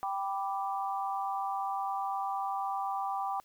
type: chord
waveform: sine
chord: G major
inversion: none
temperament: equal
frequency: 784 / 987.8 / 1174.7 Hz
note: G5 / B5 / D6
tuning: 0 / 0 / 0 cents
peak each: -33 / -38 / -37 dBFS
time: 0.03-3.4 s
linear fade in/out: 0 ms
effects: white hiss -66 dBFS RMS until 3.44 s